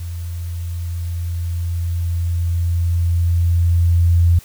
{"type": "tone with level ramp", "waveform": "sine", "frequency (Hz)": 85.5, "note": "F2", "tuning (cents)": -36, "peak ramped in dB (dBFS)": [-24, -9], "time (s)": [0, 4.39], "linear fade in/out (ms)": 5, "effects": ["white hiss -44 dBFS RMS until 4.44 s"]}